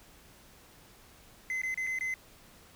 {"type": "tone with dropouts", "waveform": "triangle", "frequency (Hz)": 2049, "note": "C7", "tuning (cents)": -37, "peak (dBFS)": -29, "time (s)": [1.5, 2.14], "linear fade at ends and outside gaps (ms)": 1, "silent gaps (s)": [[1.617, 1.634], [1.743, 1.775], [1.867, 1.871], [1.988, 2.009]], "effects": ["pink hiss -57 dBFS RMS until 2.75 s"]}